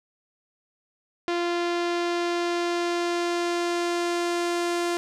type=tone with low-pass filter sweep; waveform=sawtooth; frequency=346.4 Hz; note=F4; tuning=14 cents flat; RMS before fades=-26 dBFS; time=1.28-4.97 s; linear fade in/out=0 ms; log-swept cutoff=4400 to 9000 Hz; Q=0.92; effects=none